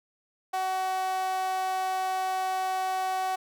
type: tone with high-pass filter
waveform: sawtooth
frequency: 375.7 Hz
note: F#4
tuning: 26 cents sharp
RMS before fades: -29 dBFS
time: 0.53-3.36 s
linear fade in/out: 10 ms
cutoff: 780 Hz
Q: 4.4
effects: none